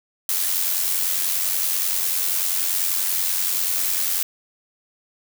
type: noise with amplitude modulation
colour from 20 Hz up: blue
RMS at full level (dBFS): -20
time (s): 0.29-4.23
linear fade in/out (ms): 2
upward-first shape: sine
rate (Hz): 90.3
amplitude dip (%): 50
effects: none